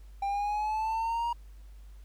triangle linear sweep, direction up, 790 to 950 Hz, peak -26 dBFS, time 0.22-1.33 s, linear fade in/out 5 ms, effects added 50 Hz sine -46 dBFS peak until 2.04 s + pink hiss -66 dBFS RMS until 2.04 s

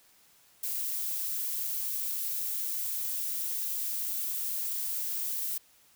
violet noise, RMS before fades -33 dBFS, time 0.63-5.58 s, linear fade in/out 5 ms, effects white hiss -62 dBFS RMS until 5.95 s

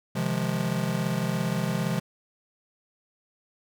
square chord, F minor seventh, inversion second, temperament just, 130.96 / 157.15 / 174.61 / 209.5 Hz, C3 / Eb3 / F3 / Ab3, +2 / +18 / 0 / +15 cents, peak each -32 / -33 / -30 / -32 dBFS, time 0.15-2 s, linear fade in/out 10 ms, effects none

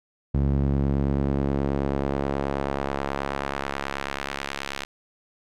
sawtooth tone with band-pass filter sweep, 69.3 Hz, C#2, in tune, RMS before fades -26 dBFS, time 0.34-4.85 s, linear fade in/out 5 ms, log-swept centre 140 to 2900 Hz, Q 0.76, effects none

